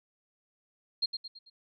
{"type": "tone with echo", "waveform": "sine", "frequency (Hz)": 4216, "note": "C8", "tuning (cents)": 12, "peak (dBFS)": -25, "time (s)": [1.02, 1.06], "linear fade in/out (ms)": 10, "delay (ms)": 110, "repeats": 4, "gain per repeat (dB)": -7, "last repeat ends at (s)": 1.5, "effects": []}